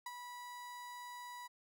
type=tone with ADSR envelope; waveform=35% pulse; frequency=978 Hz; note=B5; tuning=17 cents flat; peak=-39 dBFS; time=0.06-1.48 s; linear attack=4 ms; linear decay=37 ms; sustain=-6 dB; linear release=18 ms; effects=none